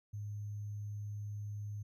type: tone with sample-and-hold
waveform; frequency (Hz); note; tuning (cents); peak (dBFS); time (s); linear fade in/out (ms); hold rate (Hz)
sine; 103.83; G#2; 0; -39; 0.13-1.83; 10; 6300
effects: resampled to 32000 Hz